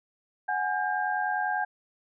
sine tone cluster, 741 / 831 / 1599 Hz, F#5 / G#5 / G6, +2 / +1 / +34 cents, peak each -30 dBFS, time 0.48-1.65 s, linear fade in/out 10 ms, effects none

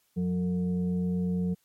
sine tone with frequency modulation, 179.7 Hz, F3, 50 cents sharp, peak -25 dBFS, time 0.16-1.55 s, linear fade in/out 20 ms, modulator 271 Hz, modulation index 0.47, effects white hiss -70 dBFS RMS until 1.64 s + MP3 64 kbps

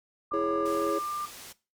sine tone, 1192 Hz, D6, 25 cents sharp, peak -29 dBFS, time 0.31-1.26 s, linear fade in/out 10 ms
click train, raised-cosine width 1 ms, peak -32 dBFS, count 25, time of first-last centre 0.32-0.891 s, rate 42 Hz
triangle chord, C# minor, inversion first, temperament equal, 329.6 / 415.3 / 554.4 Hz, E4 / G#4 / C#5, 0 / 0 / 0 cents, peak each -29 dBFS, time 0.33-0.99 s, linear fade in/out 10 ms
white low-pass noise, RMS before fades -46 dBFS, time 0.65-1.53 s, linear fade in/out 10 ms, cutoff 11000 Hz, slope 12 dB/octave
effects noise-tail reverb RT60 0.3 s tail -19 dB re dry

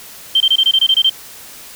sine tone bursts, 3136 Hz, G7, in tune, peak -8 dBFS, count 10, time 0.35-1.097 s, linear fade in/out 5 ms, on 54 ms, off 23 ms, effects white hiss -36 dBFS RMS until 1.75 s

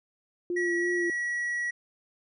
sine tone with vibrato, 349.2 Hz, F4, in tune, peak -27 dBFS, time 0.5-1.1 s, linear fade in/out 2 ms, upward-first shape sine, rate 3 Hz, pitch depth 25 cents each way
triangle tone, 1925 Hz, B6, 45 cents flat, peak -26 dBFS, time 0.56-1.71 s, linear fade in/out 10 ms
effects resampled to 24000 Hz

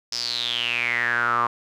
sawtooth tone with band-pass filter sweep, 119.3 Hz, A#2, 41 cents sharp, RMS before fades -24 dBFS, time 0.12-1.47 s, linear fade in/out 5 ms, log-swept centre 5300 to 1100 Hz, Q 9.5, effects none

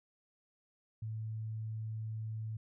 sine tone, 110 Hz, A2, in tune, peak -37 dBFS, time 1.02-2.57 s, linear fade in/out 5 ms, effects none

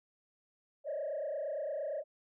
sine tone with frequency modulation, 590 Hz, D5, 8 cents sharp, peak -33 dBFS, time 0.84-2.04 s, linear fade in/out 50 ms, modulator 28.7 Hz, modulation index 1.7, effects tanh soft clip ceiling -31 dBFS

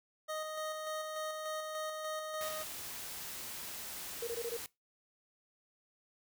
25% pulse tone with tremolo, 622.3 Hz, D#5, in tune, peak -33 dBFS, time 0.28-2.64 s, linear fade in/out 20 ms, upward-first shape square, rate 3.4 Hz, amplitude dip 30%
white noise, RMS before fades -44 dBFS, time 2.41-4.66 s, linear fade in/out 0 ms
sine tone bursts, 467.1 Hz, A#4, 3 cents sharp, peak -35 dBFS, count 5, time 4.22-4.569 s, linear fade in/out 5 ms, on 53 ms, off 21 ms
effects noise-tail reverb RT60 0.2 s tail -21 dB re dry

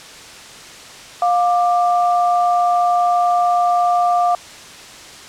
sine tone pair together, 707 / 1182.1 Hz, F5 / D6, +21 / +11 cents, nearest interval major sixth, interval 890 cents, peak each -13 / -20 dBFS, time 1.22-4.35 s, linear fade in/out 2 ms, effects white hiss -37 dBFS RMS until 5.28 s + low-pass 7000 Hz 12 dB/octave

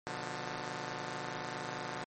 5% pulse chord, B diminished, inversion none, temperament just, 123.47 / 148.16 / 177.8 Hz, B2 / D3 / F3, 0 / +16 / +31 cents, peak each -32 dBFS, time 0.07-2.04 s, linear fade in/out 0 ms, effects MP3 32 kbps

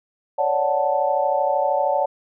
sine chord, D major seventh, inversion third, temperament equal, 554.4 / 587.3 / 740 / 880 Hz, C#5 / D5 / F#5 / A5, 0 / 0 / 0 / 0 cents, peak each -23 dBFS, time 0.38-2.06 s, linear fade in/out 10 ms, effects none

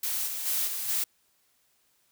blue noise with level steps, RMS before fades -30 / -34 / -28 / -33 / -28 dBFS, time 0.03-1.04 s, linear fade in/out 5 ms, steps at 0.26 / 0.45 / 0.66 / 0.88 s, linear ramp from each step 20 ms, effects white hiss -69 dBFS RMS until 2.11 s

